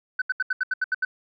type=tone bursts; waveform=sine; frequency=1515 Hz; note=F#6; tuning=40 cents sharp; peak=-19 dBFS; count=9; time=0.19-1.05 s; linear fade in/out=5 ms; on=28 ms; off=76 ms; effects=tanh soft clip ceiling -18 dBFS